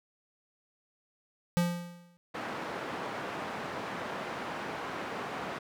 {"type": "tone with exponential decay", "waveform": "square", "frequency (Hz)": 174.1, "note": "F3", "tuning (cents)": -5, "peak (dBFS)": -23, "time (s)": [1.57, 2.17], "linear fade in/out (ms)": 0, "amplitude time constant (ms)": 130}
{"type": "band-pass noise", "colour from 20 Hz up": "white", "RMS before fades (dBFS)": -38, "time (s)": [2.34, 5.59], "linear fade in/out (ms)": 10, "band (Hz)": [150, 1300], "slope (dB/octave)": 12}
{"effects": []}